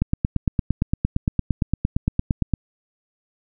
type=click train; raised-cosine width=5 ms; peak=-6 dBFS; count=23; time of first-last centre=0.02-2.537 s; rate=8.74 Hz; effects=none